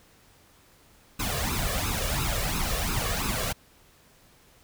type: noise with flanger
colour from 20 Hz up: pink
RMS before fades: -28 dBFS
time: 1.19-3.53 s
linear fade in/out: 10 ms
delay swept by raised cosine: 0.77 to 1.77 ms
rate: 2.9 Hz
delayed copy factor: +0.75
effects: pink hiss -58 dBFS RMS until 4.63 s